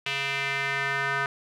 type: tone with band-pass filter sweep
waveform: square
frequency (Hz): 138.59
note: C#3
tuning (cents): 0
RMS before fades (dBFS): -28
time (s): 0.06-1.26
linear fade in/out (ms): 2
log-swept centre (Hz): 2700 to 1500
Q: 2.8
effects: none